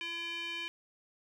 square tone with band-pass filter, 338.5 Hz, E4, 46 cents sharp, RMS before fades -39 dBFS, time 0.01-0.68 s, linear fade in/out 0 ms, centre 2700 Hz, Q 8.6, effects none

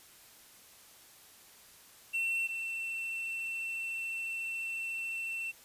triangle tone pair in turn, 2704 / 2693 Hz, E7 / E7, +43 / +36 cents, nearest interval unison, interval 7 cents, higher first, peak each -28 / -33 dBFS, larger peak first, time 2.13-2.48 / 2.48-5.52 s, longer second, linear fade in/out 20 ms, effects white hiss -57 dBFS RMS until 5.64 s + resampled to 32000 Hz

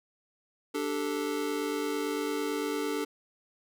square chord, D suspended fourth, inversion none, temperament just, 293.7 / 391.6 / 440.5 Hz, D4 / G4 / A4, 0 / -2 / +2 cents, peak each -34 / -37 / -34 dBFS, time 0.74-3.05 s, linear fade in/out 10 ms, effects none

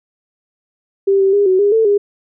sine tone with pitch steps, 392.9 / 387.5 / 405.8 / 373.9 / 407 / 446.2 / 407 Hz, G4 / G4 / G#4 / F#4 / G#4 / A4 / G#4, +4 / -20 / -40 / +18 / -35 / +24 / -35 cents, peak -9 dBFS, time 1.07-1.98 s, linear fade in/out 10 ms, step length 130 ms, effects none

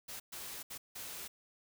white noise bursts at uneven times, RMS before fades -45 dBFS, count 4, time 0.08-0.2 / 0.32-0.63 / 0.7-0.78 / 0.95-1.28 s, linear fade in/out 10 ms, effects none

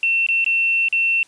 sine tone with dropouts, 2700 Hz, E7, 41 cents sharp, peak -15 dBFS, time 0.03-1.23 s, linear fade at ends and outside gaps 1 ms, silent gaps 0.265-0.287 / 0.444-0.463 / 0.885-0.926 s, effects white hiss -53 dBFS RMS until 1.27 s + resampled to 22050 Hz

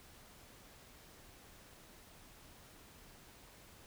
silence, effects pink hiss -59 dBFS RMS until 3.86 s

